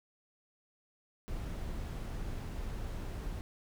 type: noise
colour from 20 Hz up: brown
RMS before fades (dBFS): -39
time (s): 1.28-3.41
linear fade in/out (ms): 0
effects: none